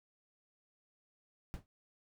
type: noise with exponential decay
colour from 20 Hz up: brown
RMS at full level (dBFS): -39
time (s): 1.54-1.66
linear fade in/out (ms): 0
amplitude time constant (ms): 25
effects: none